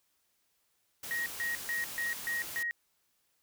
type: noise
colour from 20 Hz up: white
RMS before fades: -42 dBFS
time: 1.03-2.63 s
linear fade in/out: 5 ms
type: tone bursts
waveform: sine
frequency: 1885 Hz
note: A#6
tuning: 19 cents sharp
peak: -31 dBFS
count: 6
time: 1.11-2.71 s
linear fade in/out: 0 ms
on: 150 ms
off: 140 ms
effects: white hiss -75 dBFS RMS until 3.42 s